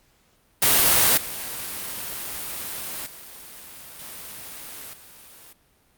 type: noise with level steps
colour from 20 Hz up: white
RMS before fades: -17 / -32 / -42 / -38 / -47 dBFS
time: 0.62-5.53 s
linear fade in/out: 5 ms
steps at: 1.17 / 3.06 / 3.99 / 4.93 s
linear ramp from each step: 5 ms
effects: pink hiss -62 dBFS RMS until 5.97 s + Opus 48 kbps